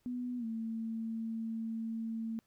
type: tone with pitch glide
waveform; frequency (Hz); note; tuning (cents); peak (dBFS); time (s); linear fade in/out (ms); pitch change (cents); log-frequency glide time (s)
sine; 246.9 to 225.1; B3 to A3; 0 to +40; -35; 0.06-2.39; 0; -160; 0.38-0.45
effects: pink hiss -75 dBFS RMS until 2.46 s